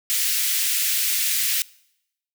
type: high-pass noise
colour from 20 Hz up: white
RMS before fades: -22 dBFS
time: 0.1-1.62 s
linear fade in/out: 0 ms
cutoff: 1900 Hz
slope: 24 dB/octave
effects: noise-tail reverb RT60 0.8 s tail -23 dB re dry